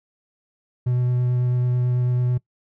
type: tone with vibrato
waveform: triangle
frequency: 124 Hz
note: B2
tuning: 7 cents sharp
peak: -16 dBFS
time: 0.86-2.38 s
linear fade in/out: 10 ms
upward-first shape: sine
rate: 9.1 Hz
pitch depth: 9 cents each way
effects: noise-tail reverb RT60 0.1 s tail -21 dB re dry